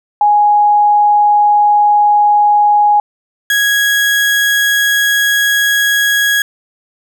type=tone pair in turn; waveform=sine / 35% pulse; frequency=830.6 / 1657.2 Hz; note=G#5 / G#6; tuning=0 / -4 cents; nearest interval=octave; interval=1196 cents; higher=second; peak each=-6 / -8 dBFS; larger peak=first; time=0.21-3 / 3.5-6.42 s; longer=second; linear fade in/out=2 ms; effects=none